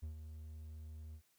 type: tone with ADSR envelope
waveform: triangle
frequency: 77.78 Hz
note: D#2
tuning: in tune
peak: -38 dBFS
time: 0.02-1.22 s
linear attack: 16 ms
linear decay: 110 ms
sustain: -7 dB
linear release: 78 ms
effects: white hiss -75 dBFS RMS until 1.38 s